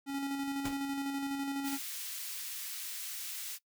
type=tone with tremolo; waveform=square; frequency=277.2 Hz; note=C#4; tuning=in tune; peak=-33 dBFS; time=0.06-1.79 s; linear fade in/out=50 ms; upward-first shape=square; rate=12 Hz; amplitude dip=30%
type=noise with exponential decay; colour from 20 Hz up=pink; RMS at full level=-35 dBFS; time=0.65-0.81 s; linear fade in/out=5 ms; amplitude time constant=34 ms
type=high-pass noise; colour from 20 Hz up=white; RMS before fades=-41 dBFS; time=1.63-3.59 s; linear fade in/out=50 ms; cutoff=2000 Hz; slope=12 dB/octave
effects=noise-tail reverb RT60 0.1 s tail -20 dB re dry